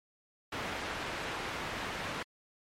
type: low-pass noise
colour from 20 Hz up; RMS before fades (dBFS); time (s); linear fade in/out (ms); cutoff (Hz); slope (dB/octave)
white; -38; 0.52-2.23; 5; 2100; 12
effects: MP3 64 kbps